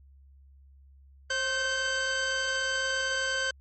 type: tone pair together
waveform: sawtooth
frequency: 532 / 1548 Hz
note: C5 / G6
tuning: +29 / -22 cents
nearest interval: octave + tritone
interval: 1849 cents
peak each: -30 / -24 dBFS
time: 1.3-3.51 s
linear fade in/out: 5 ms
effects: added 68 Hz sine -52 dBFS peak until 3.6 s + MP3 32 kbps